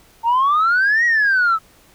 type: exponential two-way sweep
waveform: sine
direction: up then down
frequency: 900 to 1925 to 1284 Hz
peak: -11 dBFS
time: 0.23-1.59 s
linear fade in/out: 50 ms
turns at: 1.05 s
effects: tanh soft clip ceiling -10 dBFS + pink hiss -51 dBFS RMS until 1.94 s